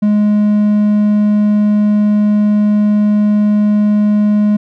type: tone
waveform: triangle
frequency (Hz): 208.9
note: G#3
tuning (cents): +10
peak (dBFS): -6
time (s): 0.02-4.57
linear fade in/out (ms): 10
effects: none